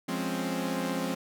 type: chord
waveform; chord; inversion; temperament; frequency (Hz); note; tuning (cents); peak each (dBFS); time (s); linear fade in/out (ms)
sawtooth; Db major seventh; first; equal; 174.61 / 207.7 / 261.6 / 277.2; F3 / Ab3 / C4 / Db4; 0 / 0 / 0 / 0; -31 / -32 / -29 / -34; 0.08-1.15; 10
effects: none